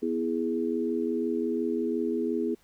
sine chord, E major, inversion second, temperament equal, 246.9 / 329.6 / 415.3 Hz, B3 / E4 / G#4, 0 / 0 / 0 cents, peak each -30 dBFS, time 0.02-2.55 s, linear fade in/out 10 ms, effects pink hiss -64 dBFS RMS until 2.63 s

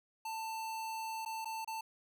square tone with dropouts, 890 Hz, A5, 20 cents sharp, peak -39 dBFS, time 0.25-1.81 s, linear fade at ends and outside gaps 5 ms, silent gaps 1.251-1.259 / 1.447-1.455 / 1.647-1.675 s, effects none

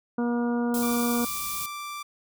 harmonic tone, 238.9 Hz, A#3, 43 cents sharp, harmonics 1 / 2 / 3 / 4 / 5 / 6, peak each -24 / -31 / -37 / -38 / -42 / -40 dBFS, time 0.18-1.25 s, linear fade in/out 5 ms
white band-stop noise, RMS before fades -33 dBFS, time 0.74-1.66 s, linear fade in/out 2 ms, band 190 to 5300 Hz, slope 12 dB/octave
sawtooth tone, 1174.7 Hz, D6, in tune, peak -30 dBFS, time 0.82-2.03 s, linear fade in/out 10 ms
effects none

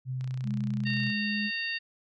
sine tone with pitch glide, 129 to 127.37 Hz, C3 to C3, -24 to -46 cents, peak -30 dBFS, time 0.05-1.13 s, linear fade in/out 50 ms, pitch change -22 cents, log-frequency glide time 0.4-0.6 s
click train, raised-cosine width 0.2 ms, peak -31 dBFS, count 28, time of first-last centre 0.21-1.101 s, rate 30.3 Hz
sine tone, 207.7 Hz, G#3, in tune, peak -30 dBFS, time 0.43-1.51 s, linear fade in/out 50 ms
harmonic tone, 920 Hz, A#5, 23 cents flat, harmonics 2 / 3 / 4 / 5, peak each -33 / -34 / -41 / -38 dBFS, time 0.85-1.79 s, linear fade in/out 20 ms
effects none

